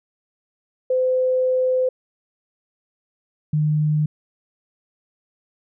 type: tone pair in turn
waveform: sine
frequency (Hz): 512 / 151.86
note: C5 / D#3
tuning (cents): -38 / -42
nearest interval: octave + major sixth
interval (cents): 2104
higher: first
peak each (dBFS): -16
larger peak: neither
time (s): 0.9-1.89 / 3.53-4.06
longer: first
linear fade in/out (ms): 5
effects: none